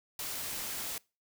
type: noise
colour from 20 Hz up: white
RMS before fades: -38 dBFS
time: 0.19-0.98 s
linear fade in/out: 2 ms
effects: noise-tail reverb RT60 0.3 s tail -24 dB re dry